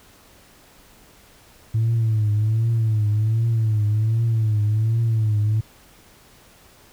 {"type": "tone with vibrato", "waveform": "sine", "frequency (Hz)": 110, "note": "A2", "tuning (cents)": 0, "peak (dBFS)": -15, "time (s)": [1.74, 5.61], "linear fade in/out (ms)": 10, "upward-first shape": "triangle", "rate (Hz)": 1.3, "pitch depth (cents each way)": 96, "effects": ["tanh soft clip ceiling -14 dBFS", "pink hiss -51 dBFS RMS until 6.92 s"]}